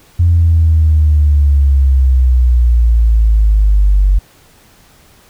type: exponential sweep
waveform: sine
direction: down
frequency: 86.7 to 47.26 Hz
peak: -5 dBFS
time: 0.19-4.19 s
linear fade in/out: 10 ms
effects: tanh soft clip ceiling -1 dBFS + pink hiss -46 dBFS RMS until 5.29 s